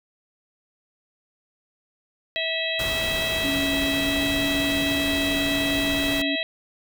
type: harmonic tone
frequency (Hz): 650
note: E5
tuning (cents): -24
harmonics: 1 / 3 / 4 / 5 / 6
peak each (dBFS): -30 / -30 / -30 / -30 / -30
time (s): 2.36-6.43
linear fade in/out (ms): 0
type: noise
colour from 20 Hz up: pink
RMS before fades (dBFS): -31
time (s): 2.79-6.22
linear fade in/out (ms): 5
type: tone with pitch glide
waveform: sine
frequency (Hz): 277.2 to 280.9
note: C#4 to C#4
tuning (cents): 0 to +23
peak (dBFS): -25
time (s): 3.44-6.36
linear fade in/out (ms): 10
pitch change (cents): +23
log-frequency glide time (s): 3.92-4.24
effects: none